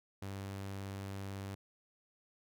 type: tone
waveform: sawtooth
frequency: 98 Hz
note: G2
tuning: in tune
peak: -37 dBFS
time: 0.22-1.55 s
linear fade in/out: 5 ms
effects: none